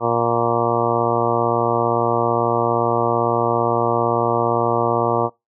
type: harmonic tone with a mistuned harmonic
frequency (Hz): 117.7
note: A#2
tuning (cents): +17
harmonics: 1 / 2 / 3 / 4 / 5 / 6 / 7 / 8 / 9 / 10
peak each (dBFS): -27 / -28 / -24 / -22 / -24 / -24 / -28 / -24 / -28 / -25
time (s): 0-5.3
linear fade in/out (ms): 50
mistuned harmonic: 10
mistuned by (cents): -28
effects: noise-tail reverb RT60 0.2 s tail -23 dB re dry